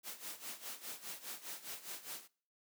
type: noise with tremolo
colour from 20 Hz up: white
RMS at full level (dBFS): -44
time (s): 0.03-2.28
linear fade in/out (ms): 50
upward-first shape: sine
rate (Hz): 4.9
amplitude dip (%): 80
effects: noise-tail reverb RT60 0.5 s tail -24 dB re dry + high-pass 200 Hz 12 dB/octave